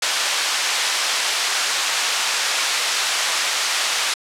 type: band-pass noise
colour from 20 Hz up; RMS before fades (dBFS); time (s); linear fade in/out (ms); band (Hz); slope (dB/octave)
white; -21; 0.02-4.14; 5; 780 to 5800; 12
effects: low-pass 11000 Hz 12 dB/octave